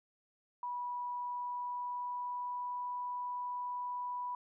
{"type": "tone with pitch glide", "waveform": "sine", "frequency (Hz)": [978, 984.8], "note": ["B5", "B5"], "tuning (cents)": [-17, -5], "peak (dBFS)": -36, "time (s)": [0.63, 4.35], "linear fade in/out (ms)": 2, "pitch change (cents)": 12, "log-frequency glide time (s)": [1.1, 2.9], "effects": []}